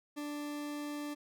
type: tone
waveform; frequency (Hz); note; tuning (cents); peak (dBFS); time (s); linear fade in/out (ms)
40% pulse; 293.7; D4; 0; -37; 0.16-1.15; 20
effects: none